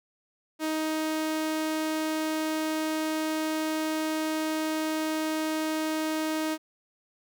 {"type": "tone", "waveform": "sawtooth", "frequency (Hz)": 313.4, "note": "D#4", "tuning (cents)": 13, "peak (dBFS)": -23, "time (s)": [0.59, 6.58], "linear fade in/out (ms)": 50, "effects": []}